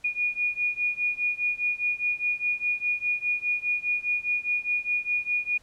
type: beating tone pair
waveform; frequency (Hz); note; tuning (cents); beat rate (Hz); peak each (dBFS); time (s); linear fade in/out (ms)
sine; 2445 / 2449.9; D#7 / D#7; -31 / -27; 4.9; -27 / -28; 0.04-5.58; 10
effects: pink hiss -59 dBFS RMS until 5.62 s + low-pass 9000 Hz 12 dB/octave